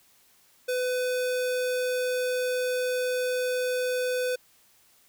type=tone; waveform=square; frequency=502 Hz; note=B4; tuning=28 cents sharp; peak=-26 dBFS; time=0.68-4.36 s; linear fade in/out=10 ms; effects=white hiss -61 dBFS RMS until 5.08 s